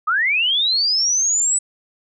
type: linear sweep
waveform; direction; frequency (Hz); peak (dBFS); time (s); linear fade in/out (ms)
sine; up; 1197 to 8000; -15; 0.07-1.59; 10
effects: none